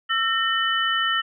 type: tone cluster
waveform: sine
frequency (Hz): 1333 / 1835 / 3000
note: E6 / A#6 / F#7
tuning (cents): +19 / -28 / +23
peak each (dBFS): -24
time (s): 0.09-1.22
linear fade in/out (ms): 20
effects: none